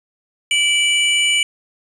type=tone pair together; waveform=square; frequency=2318 / 2947 Hz; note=D7 / F#7; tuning=-23 / -8 cents; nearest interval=major third; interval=415 cents; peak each=-17 dBFS; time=0.51-1.43 s; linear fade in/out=2 ms; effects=resampled to 24000 Hz + 7-bit